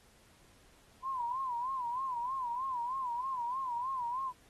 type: tone with vibrato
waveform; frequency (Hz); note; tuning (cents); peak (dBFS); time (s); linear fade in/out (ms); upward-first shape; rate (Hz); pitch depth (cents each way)
sine; 1006; B5; +32; -33; 1.02-4.33; 50; sine; 3.2; 120
effects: pink hiss -64 dBFS RMS until 4.49 s + AAC 32 kbps